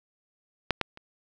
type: clicks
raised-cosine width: 0.3 ms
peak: -7 / -9 / -29 dBFS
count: 3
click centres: 0.707 / 0.813 / 0.974 s
effects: none